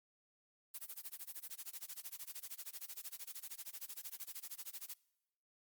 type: noise with tremolo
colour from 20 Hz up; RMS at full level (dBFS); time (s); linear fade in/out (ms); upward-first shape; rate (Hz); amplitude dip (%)
blue; -45; 0.74-4.94; 5; sine; 13; 100
effects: noise-tail reverb RT60 0.9 s tail -23 dB re dry + Opus 32 kbps